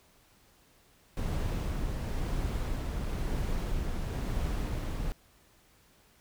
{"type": "noise with tremolo", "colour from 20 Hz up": "brown", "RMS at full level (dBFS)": -31, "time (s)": [1.17, 5.12], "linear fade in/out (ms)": 0, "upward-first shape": "sine", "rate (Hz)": 0.99, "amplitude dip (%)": 25, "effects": ["pink hiss -63 dBFS RMS until 6.2 s"]}